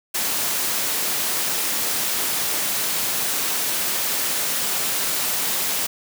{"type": "high-pass noise", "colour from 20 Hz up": "white", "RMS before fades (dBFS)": -23, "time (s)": [0.14, 5.87], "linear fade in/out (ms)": 10, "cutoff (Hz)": 140, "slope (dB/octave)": 12, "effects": []}